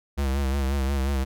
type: tone with vibrato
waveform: square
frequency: 68.2 Hz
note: C#2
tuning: 28 cents flat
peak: -23 dBFS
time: 0.17-1.25 s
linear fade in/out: 20 ms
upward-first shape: sine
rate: 5.6 Hz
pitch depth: 64 cents each way
effects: none